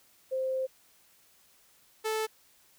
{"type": "tone pair in turn", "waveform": ["sine", "sawtooth"], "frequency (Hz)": [523.3, 437.4], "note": ["C5", "A4"], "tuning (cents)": [0, -10], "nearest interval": "minor third", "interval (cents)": 310, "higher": "first", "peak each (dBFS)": [-28, -25], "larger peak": "second", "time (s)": [[0.31, 0.67], [2.04, 2.27]], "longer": "first", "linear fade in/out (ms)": 20, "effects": ["white hiss -63 dBFS RMS until 2.78 s"]}